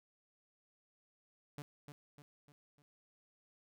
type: tone with echo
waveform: sawtooth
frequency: 145.4 Hz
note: D3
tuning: 17 cents flat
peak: -40 dBFS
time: 1.58-1.62 s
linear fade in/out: 0 ms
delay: 300 ms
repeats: 4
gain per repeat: -6 dB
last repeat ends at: 2.82 s
effects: none